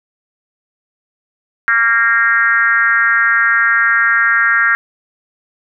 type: tone with frequency modulation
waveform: sine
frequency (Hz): 1619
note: G#6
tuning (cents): -45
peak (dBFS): -9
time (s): 1.68-4.75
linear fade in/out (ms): 0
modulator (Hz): 236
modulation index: 1.3
effects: none